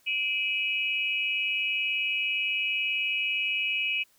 sine tone cluster, 2355 / 2554 / 2916 Hz, D7 / D#7 / F#7, +4 / +45 / -26 cents, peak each -32 / -28 / -31 dBFS, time 0.06-4.04 s, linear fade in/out 20 ms, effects white hiss -64 dBFS RMS until 4.18 s

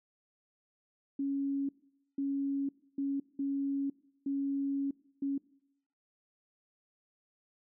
sine tone bursts at uneven times, 277.2 Hz, C#4, in tune, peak -30 dBFS, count 6, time 1.19-1.69 / 2.18-2.69 / 2.98-3.2 / 3.39-3.9 / 4.26-4.91 / 5.22-5.38 s, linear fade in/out 5 ms, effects noise-tail reverb RT60 0.8 s tail -22 dB re dry

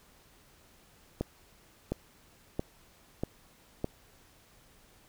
accelerating click train, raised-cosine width 2 ms, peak -17 dBFS, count 5, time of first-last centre 1.21-3.844 s, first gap 710 ms, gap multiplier 0.95, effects pink hiss -61 dBFS RMS until 5.08 s

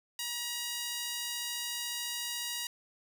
sawtooth tone with high-pass filter, 954 Hz, A#5, 40 cents sharp, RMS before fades -37 dBFS, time 0.19-2.67 s, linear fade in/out 2 ms, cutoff 3200 Hz, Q 0.85, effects none

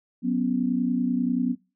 sine chord, F# suspended fourth, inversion none, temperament equal, 185 / 246.9 / 277.2 Hz, F#3 / B3 / C#4, 0 / 0 / 0 cents, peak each -28 / -23 / -29 dBFS, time 0.22-1.56 s, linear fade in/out 50 ms, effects noise-tail reverb RT60 0.3 s tail -21 dB re dry

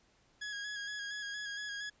sawtooth tone with vibrato, 1661.2 Hz, G#6, in tune, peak -35 dBFS, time 0.41-1.9 s, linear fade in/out 10 ms, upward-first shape square, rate 4.3 Hz, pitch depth 23 cents each way, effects pink hiss -69 dBFS RMS until 2 s + resampled to 16000 Hz

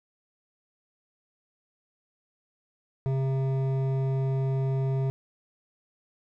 sine tone with hard clipping, 133.8 Hz, C3, 39 cents sharp, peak -26 dBFS, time 3.06-5.1 s, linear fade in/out 0 ms, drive 11 dB, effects none

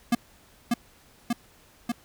square tone with echo, 237.1 Hz, A#3, 30 cents sharp, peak -19 dBFS, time 0.12-0.15 s, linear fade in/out 5 ms, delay 590 ms, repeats 3, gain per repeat -2 dB, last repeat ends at 1.92 s, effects pink hiss -57 dBFS RMS until 2.04 s

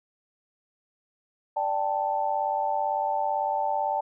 sine chord, D suspended fourth, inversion none, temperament just, 587.3 / 783.1 / 881 Hz, D5 / G5 / A5, 0 / -2 / +2 cents, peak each -31 / -28 / -27 dBFS, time 1.56-4.01 s, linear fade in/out 10 ms, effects none

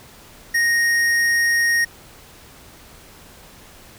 sine tone with hard clipping, 1864.7 Hz, A#6, in tune, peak -17 dBFS, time 0.54-1.85 s, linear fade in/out 10 ms, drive 12 dB, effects pink hiss -45 dBFS RMS until 3.98 s

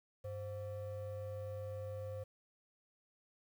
triangle ring-modulated tone, 311.2 Hz, D#4, in tune, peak -36 dBFS, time 0.24-2.24 s, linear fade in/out 10 ms, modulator 213 Hz, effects 11-bit

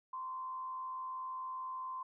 sine tone with frequency modulation, 1037 Hz, C6, 16 cents flat, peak -39 dBFS, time 0.13-2.03 s, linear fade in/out 5 ms, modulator 84.6 Hz, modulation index 0.38, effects none

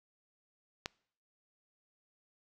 click, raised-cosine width 0.2 ms, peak -18 dBFS, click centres 0.859 s, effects noise-tail reverb RT60 0.6 s tail -25 dB re dry

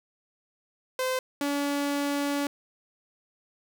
sawtooth tone pair in turn, 515 / 285.2 Hz, C5 / C#4, -28 / +49 cents, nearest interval minor seventh, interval 1023 cents, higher first, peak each -22 / -22 dBFS, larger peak neither, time 0.99-1.19 / 1.41-2.47 s, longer second, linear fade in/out 2 ms, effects none

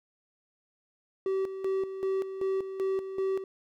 triangle tone with tremolo, 384 Hz, G4, 36 cents flat, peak -24 dBFS, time 1.26-3.44 s, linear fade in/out 2 ms, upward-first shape square, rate 2.6 Hz, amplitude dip 65%, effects none

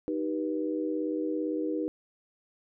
sine chord, Eb augmented, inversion none, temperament just, 311.1 / 388.9 / 486.1 Hz, Eb4 / G4 / B4, 0 / -14 / -28 cents, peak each -30 / -35 / -34 dBFS, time 0.08-1.88 s, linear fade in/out 0 ms, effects none

